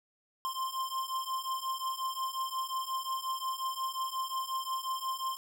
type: beating tone pair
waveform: square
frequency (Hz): 1046.5 / 1052.1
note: C6 / C6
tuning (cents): 0 / +9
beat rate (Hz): 5.6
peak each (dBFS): -38 / -36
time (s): 0.45-5.37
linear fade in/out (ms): 0
effects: none